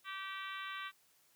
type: harmonic tone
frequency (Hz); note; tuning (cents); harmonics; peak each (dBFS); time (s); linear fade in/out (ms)
387; G4; -22; 3 / 4 / 5 / 6 / 7 / 8 / 9 / 10; -45 / -47 / -49 / -51 / -52 / -53 / -54 / -55; 0.04-0.92; 50
effects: white hiss -70 dBFS RMS until 1.35 s + high-pass 80 Hz 12 dB/octave